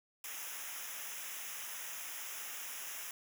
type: noise with comb filter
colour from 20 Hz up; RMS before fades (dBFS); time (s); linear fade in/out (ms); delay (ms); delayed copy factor
white; -44; 0.24-3.11; 2; 0.23; -0.9
effects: none